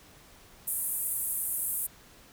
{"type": "band-pass noise", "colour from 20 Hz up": "pink", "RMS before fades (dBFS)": -32, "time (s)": [0.67, 1.87], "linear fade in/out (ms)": 10, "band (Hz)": [9000, 15000], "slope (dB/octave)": 48, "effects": ["pink hiss -55 dBFS RMS until 2.32 s"]}